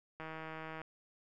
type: click train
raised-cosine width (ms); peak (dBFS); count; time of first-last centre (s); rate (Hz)
0.5; -30; 99; 0.2-0.816; 159
effects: none